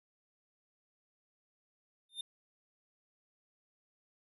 square tone with exponential growth, 3618 Hz, A7, 48 cents sharp, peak -35 dBFS, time 2.09-2.21 s, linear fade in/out 5 ms, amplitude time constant 24 ms, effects resampled to 32000 Hz

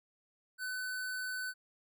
square tone, 1507 Hz, F#6, 31 cents sharp, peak -37 dBFS, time 0.58-1.54 s, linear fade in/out 50 ms, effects none

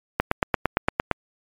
click train, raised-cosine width 0.5 ms, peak -3 dBFS, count 9, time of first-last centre 0.2-1.113 s, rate 8.76 Hz, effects MP3 96 kbps

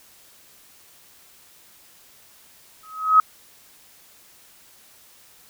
sine tone with exponential growth, 1272 Hz, D#6, 38 cents sharp, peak -7 dBFS, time 2.83-3.2 s, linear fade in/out 2 ms, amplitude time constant 80 ms, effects white hiss -52 dBFS RMS until 5.49 s

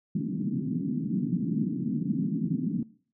pink band-pass noise, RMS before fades -29 dBFS, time 0.15-2.83 s, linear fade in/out 5 ms, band 150 to 290 Hz, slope 48 dB/octave, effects noise-tail reverb RT60 0.5 s tail -21 dB re dry

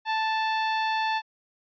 sawtooth tone, 880 Hz, A5, in tune, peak -20 dBFS, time 0.05-1.22 s, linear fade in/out 50 ms, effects resampled to 11025 Hz

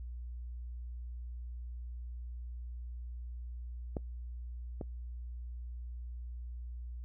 clicks, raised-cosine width 2 ms, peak -22 / -25 dBFS, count 2, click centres 3.968 / 4.812 s, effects noise-tail reverb RT60 0.1 s tail -23 dB re dry + added 60 Hz sine -40 dBFS peak until 7.04 s

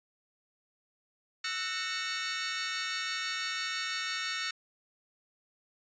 20% pulse chord, F# dominant seventh, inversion third, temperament equal with one note detuned, 1318.5 / 1480 / 1832.6 / 2217 Hz, E6 / F#6 / A#6 / C#7, 0 / 0 / -30 / 0 cents, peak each -34 / -35 / -31 / -33 dBFS, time 1.44-4.51 s, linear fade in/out 5 ms, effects resampled to 16000 Hz

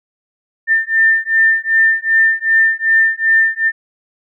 sine beating tone pair, 1795 / 1797.6 Hz, A6 / A6, +34 / +37 cents, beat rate 2.6 Hz, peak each -13 dBFS, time 0.67-3.72 s, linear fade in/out 50 ms, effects none

